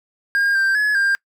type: tone with pitch steps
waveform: triangle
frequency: 1616 / 1576 / 1697 / 1597 Hz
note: G#6 / G6 / G#6 / G6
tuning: -48 / +9 / +37 / +32 cents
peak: -13 dBFS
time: 0.35-1.15 s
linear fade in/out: 0 ms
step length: 200 ms
effects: noise-tail reverb RT60 0.1 s tail -24 dB re dry